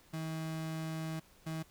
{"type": "tone pair in turn", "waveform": "35% pulse", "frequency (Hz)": [160, 160], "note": ["D#3", "D#3"], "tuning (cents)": [49, 49], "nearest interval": "unison", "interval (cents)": 0, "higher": "neither", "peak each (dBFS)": [-35, -35], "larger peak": "neither", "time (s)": [[0.13, 1.2], [1.46, 1.63]], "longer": "first", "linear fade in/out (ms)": 10, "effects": ["pink hiss -63 dBFS RMS until 1.7 s"]}